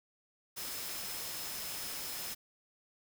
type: tone in noise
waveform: sine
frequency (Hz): 5170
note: E8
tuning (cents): -34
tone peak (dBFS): -48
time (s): 0.56-2.35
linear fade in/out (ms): 20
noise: white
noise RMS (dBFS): -41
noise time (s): 0.56-2.35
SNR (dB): -10
effects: none